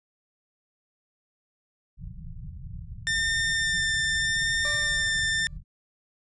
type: low-pass noise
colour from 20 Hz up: pink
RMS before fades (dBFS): -39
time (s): 1.97-5.64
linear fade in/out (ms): 50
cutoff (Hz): 180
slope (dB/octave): 96
type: tone with vibrato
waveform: sawtooth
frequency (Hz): 1800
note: A6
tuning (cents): +39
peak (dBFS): -20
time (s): 3.07-5.47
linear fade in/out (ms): 0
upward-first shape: sine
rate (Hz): 0.81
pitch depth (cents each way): 10
type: tone with exponential decay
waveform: 20% pulse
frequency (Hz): 587.3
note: D5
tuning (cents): 0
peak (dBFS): -28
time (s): 4.65-5.57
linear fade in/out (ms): 0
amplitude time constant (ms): 200
effects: resampled to 22050 Hz